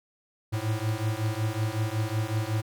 square beating tone pair, 106.6 / 112 Hz, G#2 / A2, +46 / +31 cents, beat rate 5.4 Hz, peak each -30 dBFS, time 0.52-2.62 s, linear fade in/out 20 ms, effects none

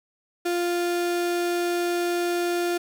35% pulse tone, 349.2 Hz, F4, in tune, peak -21 dBFS, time 0.45-2.78 s, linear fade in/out 10 ms, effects none

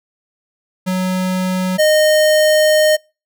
square tone pair in turn, 185 / 615.5 Hz, F#3 / D#5, 0 / -19 cents, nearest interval octave + major sixth, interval 2081 cents, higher second, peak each -16 / -10 dBFS, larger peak second, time 0.86-1.78 / 1.78-2.97 s, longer second, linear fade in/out 20 ms, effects noise-tail reverb RT60 0.3 s tail -26 dB re dry

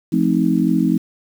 sine chord, F dominant seventh, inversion none, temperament just, 174.61 / 218.3 / 261.9 / 314.3 Hz, F3 / A3 / C4 / Eb4, 0 / -13 / +2 / +18 cents, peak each -19 dBFS, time 0.12-0.98 s, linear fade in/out 10 ms, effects 7-bit

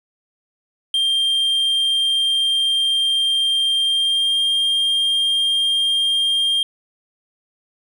triangle tone with pitch glide, 3184 to 3204 Hz, G7 to G7, +26 to +37 cents, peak -14 dBFS, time 0.94-6.63 s, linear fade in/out 2 ms, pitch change +11 cents, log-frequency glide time 3.79-4.39 s, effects none

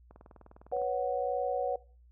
click train, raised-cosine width 1 ms, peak -38 dBFS, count 15, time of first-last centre 0.11-0.817 s, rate 19.8 Hz
sine chord, B suspended second, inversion none, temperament just, 493.9 / 555.6 / 740.8 Hz, B4 / C#5 / F#5, 0 / +4 / +2 cents, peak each -33 dBFS, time 0.72-1.76 s, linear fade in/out 5 ms
effects noise-tail reverb RT60 0.4 s tail -21 dB re dry + added 60 Hz sine -56 dBFS peak until 2.11 s

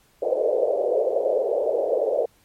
pink band-pass noise, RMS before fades -22 dBFS, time 0.22-2.26 s, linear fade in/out 10 ms, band 440 to 610 Hz, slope 48 dB/octave, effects pink hiss -60 dBFS RMS until 2.44 s + MP3 64 kbps

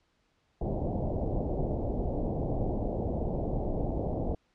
pink low-pass noise, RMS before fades -31 dBFS, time 0.61-4.35 s, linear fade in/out 5 ms, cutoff 760 Hz, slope 48 dB/octave, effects pink hiss -72 dBFS RMS until 4.54 s + low-pass 5000 Hz 12 dB/octave

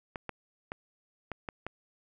clicks, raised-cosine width 0.5 ms, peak -21 dBFS, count 6, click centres 0.158 / 0.293 / 0.719 / 1.317 / 1.488 / 1.666 s, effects none

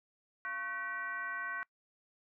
sine tone with frequency modulation, 1516 Hz, F#6, 42 cents sharp, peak -36 dBFS, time 0.45-1.63 s, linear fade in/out 0 ms, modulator 412 Hz, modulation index 1.1, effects noise-tail reverb RT60 0.1 s tail -25 dB re dry

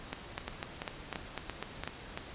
two click trains, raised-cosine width 0.3 ms, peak -20 / -19 dBFS, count 6 / 8, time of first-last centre 0.48-2.175 / 0.13-1.876 s, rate 2.95 / 4.01 Hz, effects pink hiss -47 dBFS RMS until 2.34 s + resampled to 8000 Hz

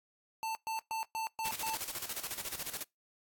square tone bursts, 890 Hz, A5, 20 cents sharp, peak -35 dBFS, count 6, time 0.43-1.75 s, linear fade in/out 0 ms, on 120 ms, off 120 ms
white noise with tremolo, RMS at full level -38 dBFS, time 1.45-2.83 s, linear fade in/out 5 ms, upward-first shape square, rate 14 Hz, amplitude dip 70%
effects noise-tail reverb RT60 0.2 s tail -26 dB re dry + AAC 64 kbps

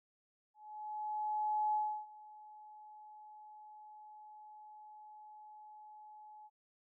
sine tone with ADSR envelope, 850 Hz, G#5, 40 cents sharp, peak -30 dBFS, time 0.54-6.5 s, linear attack 1200 ms, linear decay 320 ms, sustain -22 dB, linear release 41 ms, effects none

